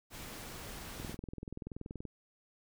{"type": "noise", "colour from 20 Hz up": "pink", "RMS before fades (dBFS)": -46, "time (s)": [0.1, 1.17], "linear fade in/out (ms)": 50}
{"type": "click train", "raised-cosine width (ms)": 3, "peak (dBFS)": -29, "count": 23, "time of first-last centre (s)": [1, 2.053], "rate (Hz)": 20.9}
{"effects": []}